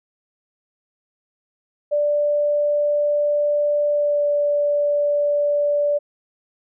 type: tone with pitch glide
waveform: sine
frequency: 587.3 to 582.6 Hz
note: D5 to D5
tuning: 0 to -14 cents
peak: -16 dBFS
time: 1.91-5.99 s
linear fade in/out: 20 ms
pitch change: -14 cents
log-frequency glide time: 3.9-4.26 s
effects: none